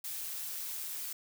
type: noise with amplitude modulation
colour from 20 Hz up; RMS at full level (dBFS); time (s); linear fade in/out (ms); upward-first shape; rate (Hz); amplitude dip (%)
blue; -38; 0.04-1.13; 5; sine; 161; 35
effects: none